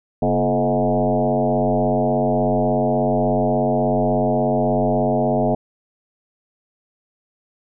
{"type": "tone with frequency modulation", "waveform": "sine", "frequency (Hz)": 433.6, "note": "A4", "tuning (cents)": -25, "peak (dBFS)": -15, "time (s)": [0.22, 5.55], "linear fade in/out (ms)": 5, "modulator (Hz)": 96.5, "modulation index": 3.3, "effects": []}